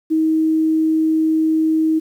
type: tone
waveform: sine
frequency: 317.1 Hz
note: D#4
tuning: 33 cents sharp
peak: -13 dBFS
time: 0.1-2 s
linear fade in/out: 20 ms
effects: 8-bit